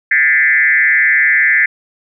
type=tone with frequency modulation; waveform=sine; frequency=1902 Hz; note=A#6; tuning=34 cents sharp; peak=-8 dBFS; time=0.11-1.66 s; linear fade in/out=5 ms; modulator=145 Hz; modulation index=1.8; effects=none